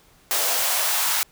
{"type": "noise with high-pass filter sweep", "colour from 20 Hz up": "white", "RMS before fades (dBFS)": -22, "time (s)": [0.31, 1.23], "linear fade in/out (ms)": 0, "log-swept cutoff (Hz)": [520, 990], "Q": 1.6, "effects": ["pink hiss -56 dBFS RMS until 1.31 s"]}